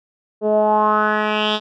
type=tone with low-pass filter sweep; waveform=10% pulse; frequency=212.6 Hz; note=G#3; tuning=41 cents sharp; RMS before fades=-17 dBFS; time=0.41-1.6 s; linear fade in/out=50 ms; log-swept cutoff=490 to 3900 Hz; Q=4.4; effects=none